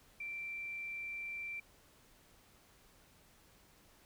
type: tone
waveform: sine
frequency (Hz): 2349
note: D7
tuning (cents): 0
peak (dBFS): -40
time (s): 0.2-1.6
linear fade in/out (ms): 5
effects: pink hiss -65 dBFS RMS until 4.05 s